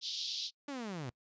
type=band-pass noise; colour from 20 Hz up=pink; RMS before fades=-39 dBFS; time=0.01-0.51 s; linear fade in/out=50 ms; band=3300 to 5400 Hz; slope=48 dB/octave
type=linear sweep; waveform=sawtooth; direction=down; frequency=293.7 to 113.6 Hz; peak=-35 dBFS; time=0.68-1.1 s; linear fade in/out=5 ms
effects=noise-tail reverb RT60 0.1 s tail -26 dB re dry + resampled to 16000 Hz